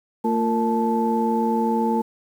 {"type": "tone cluster", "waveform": "sine", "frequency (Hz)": [227.3, 348.2, 460.8, 873], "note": ["A#3", "F4", "A#4", "A5"], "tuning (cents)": [-43, -5, -20, -14], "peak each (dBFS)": [-21, -28, -25, -23], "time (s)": [0.24, 2.02], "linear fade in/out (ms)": 10, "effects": ["tanh soft clip ceiling -8 dBFS", "8-bit"]}